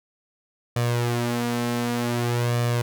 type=tone with flanger; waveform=sawtooth; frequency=119.7 Hz; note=A#2; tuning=46 cents sharp; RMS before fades=-24 dBFS; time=0.76-2.82 s; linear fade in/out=5 ms; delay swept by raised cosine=1.7 to 4.6 ms; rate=0.54 Hz; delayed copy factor=+0.6; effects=none

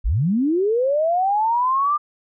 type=linear sweep; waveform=sine; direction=up; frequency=33.84 to 1208 Hz; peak=-16 dBFS; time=0.04-1.98 s; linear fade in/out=20 ms; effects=none

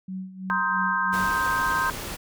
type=tone with tremolo; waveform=sine; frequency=187.9 Hz; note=F#3; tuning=27 cents sharp; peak=-29 dBFS; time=0.08-1.38 s; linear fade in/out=5 ms; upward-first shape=sine; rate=3 Hz; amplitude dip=75%
type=chord; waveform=sine; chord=C minor seventh; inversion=third; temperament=just; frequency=941.9 / 1046.5 / 1255.8 / 1569.8 Hz; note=Bb5 / C6 / Eb6 / G6; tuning=+18 / 0 / +16 / +2 cents; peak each=-30 / -26 / -30 / -25 dBFS; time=0.5-1.9 s; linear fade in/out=0 ms
type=noise; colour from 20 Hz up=pink; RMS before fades=-34 dBFS; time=1.12-2.17 s; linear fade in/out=20 ms
effects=none

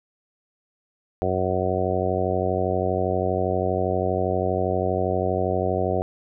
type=harmonic tone; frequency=92.5 Hz; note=F#2; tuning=in tune; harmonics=1 / 2 / 3 / 4 / 5 / 6 / 7 / 8; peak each=-28 / -31 / -33 / -28 / -28 / -29 / -28 / -29 dBFS; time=1.22-6.02 s; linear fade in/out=0 ms; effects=none

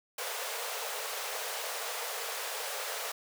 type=high-pass noise; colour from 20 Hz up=pink; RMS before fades=-37 dBFS; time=0.18-3.12 s; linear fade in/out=5 ms; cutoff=430 Hz; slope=96 dB/octave; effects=none

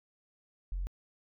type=tone; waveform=sine; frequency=44.83 Hz; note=F1; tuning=46 cents sharp; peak=-31 dBFS; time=0.72-0.87 s; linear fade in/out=0 ms; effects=tanh soft clip ceiling -28 dBFS

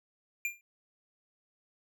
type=tone with exponential decay; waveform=square; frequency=2392 Hz; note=D7; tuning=31 cents sharp; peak=-28 dBFS; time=0.45-0.61 s; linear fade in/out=1 ms; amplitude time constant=34 ms; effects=none

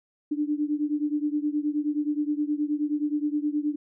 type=beating tone pair; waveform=sine; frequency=293.7 / 303.2 Hz; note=D4 / D#4; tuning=0 / -45 cents; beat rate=9.5 Hz; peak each=-26 / -28 dBFS; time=0.31-3.76 s; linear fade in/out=10 ms; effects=none

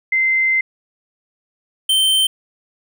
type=tone pair in turn; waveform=sine / square; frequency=2075 / 3109 Hz; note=C7 / G7; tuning=-15 / -15 cents; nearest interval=perfect fifth; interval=700 cents; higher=second; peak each=-13 dBFS; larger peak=neither; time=0.12-0.61 / 1.89-2.27 s; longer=first; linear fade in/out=5 ms; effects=none

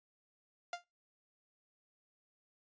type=tone with exponential decay; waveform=sawtooth; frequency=698.5 Hz; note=F5; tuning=in tune; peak=-31 dBFS; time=0.73-0.84 s; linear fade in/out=2 ms; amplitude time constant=22 ms; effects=noise-tail reverb RT60 0.2 s tail -19 dB re dry + resampled to 16000 Hz

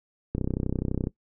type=click train; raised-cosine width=3 ms; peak=-14 dBFS; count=24; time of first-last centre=0.35-1.071 s; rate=31.9 Hz; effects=noise-tail reverb RT60 0.1 s tail -19 dB re dry

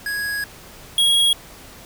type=tone pair in turn; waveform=square; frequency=1661.2 / 3305 Hz; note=G#6 / G#7; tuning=0 / -9 cents; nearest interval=octave; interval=1191 cents; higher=second; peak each=-23 / -14 dBFS; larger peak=second; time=0.06-0.44 / 0.98-1.33 s; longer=first; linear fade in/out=2 ms; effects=pink hiss -42 dBFS RMS until 1.85 s

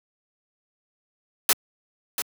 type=noise with echo; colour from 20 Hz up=white; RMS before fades=-18 dBFS; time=1.49-1.53 s; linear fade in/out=2 ms; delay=690 ms; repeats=1; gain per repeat=-9 dB; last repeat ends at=2.22 s; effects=high-pass 200 Hz 12 dB/octave

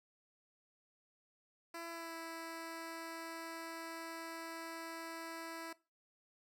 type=tone with pitch glide; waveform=10% pulse; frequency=335.3 to 329.2 Hz; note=E4 to E4; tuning=+30 to -2 cents; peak=-36 dBFS; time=1.74-5.73 s; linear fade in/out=5 ms; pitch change=-32 cents; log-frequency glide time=1.88-2.15 s; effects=noise-tail reverb RT60 0.3 s tail -20 dB re dry

